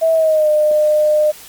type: tone with pitch glide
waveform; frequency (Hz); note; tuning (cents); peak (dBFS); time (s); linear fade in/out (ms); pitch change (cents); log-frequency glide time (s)
sine; 650 to 606.5; E5 to D#5; -24 to -44; -10; 0.01-1.32; 20; -120; 0.13-0.49
effects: white hiss -38 dBFS RMS until 1.48 s + Opus 24 kbps